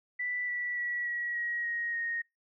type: tone with pitch steps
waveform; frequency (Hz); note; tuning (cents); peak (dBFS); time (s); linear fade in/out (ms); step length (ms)
sine; 1975.5 / 1956.2 / 1937.1 / 1918.2 / 1899.4 / 1880.8 / 1862.5; B6 / B6 / B6 / A#6 / A#6 / A#6 / A#6; 0 / -17 / -34 / +49 / +32 / +15 / -2; -31; 0.19-2.22; 10; 290
effects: noise-tail reverb RT60 0.2 s tail -24 dB re dry